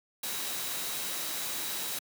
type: tone in noise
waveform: sine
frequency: 3878 Hz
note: B7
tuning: 32 cents flat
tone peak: -44 dBFS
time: 0.23-1.99 s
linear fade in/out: 5 ms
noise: white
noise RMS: -35 dBFS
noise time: 0.23-1.99 s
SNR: -12 dB
effects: high-pass 150 Hz 12 dB/octave